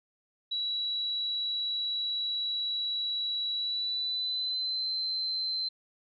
sine tone with pitch glide, 3912 to 4092 Hz, B7 to C8, -17 to -39 cents, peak -29 dBFS, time 0.51-5.69 s, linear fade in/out 10 ms, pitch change +78 cents, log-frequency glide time 3.54-4.89 s, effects none

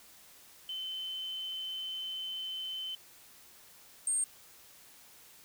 sine tone pair in turn, 3063 / 8584 Hz, G7 / C9, -41 / +43 cents, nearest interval octave + tritone, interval 1784 cents, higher second, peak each -36 / -28 dBFS, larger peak second, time 0.69-2.95 / 4.07-4.24 s, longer first, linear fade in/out 2 ms, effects white hiss -57 dBFS RMS until 5.44 s

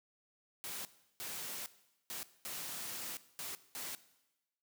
white noise bursts at uneven times, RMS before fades -43 dBFS, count 6, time 0.64-0.85 / 1.2-1.66 / 2.1-2.23 / 2.45-3.17 / 3.39-3.55 / 3.75-3.95 s, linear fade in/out 0 ms, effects noise-tail reverb RT60 1.0 s tail -17 dB re dry + high-pass 100 Hz 12 dB/octave

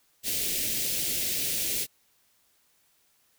white band-stop noise, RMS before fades -29 dBFS, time 0.23-1.87 s, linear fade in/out 50 ms, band 540 to 2200 Hz, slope 24 dB/octave, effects white hiss -67 dBFS RMS until 3.38 s

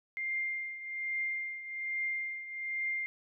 sine tone with tremolo, 2106 Hz, C7, 11 cents sharp, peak -30 dBFS, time 0.17-3.06 s, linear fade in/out 0 ms, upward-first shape triangle, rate 1.2 Hz, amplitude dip 75%, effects none

